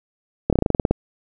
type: slowing click train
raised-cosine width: 2 ms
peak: -3 dBFS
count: 11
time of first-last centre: 0.5-0.91 s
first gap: 27 ms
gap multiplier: 1.09
effects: none